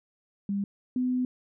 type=tone pair in turn; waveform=sine; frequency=200 / 252 Hz; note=G3 / B3; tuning=+35 / +35 cents; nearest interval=major third; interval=400 cents; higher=second; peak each=-26 / -24 dBFS; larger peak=second; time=0.49-0.64 / 0.96-1.25 s; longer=second; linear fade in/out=2 ms; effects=none